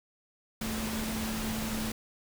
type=tone in noise; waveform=sine; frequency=220 Hz; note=A3; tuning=in tune; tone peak=-34 dBFS; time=0.61-1.92 s; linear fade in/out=5 ms; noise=pink; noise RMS=-36 dBFS; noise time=0.61-1.92 s; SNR=-1 dB; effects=none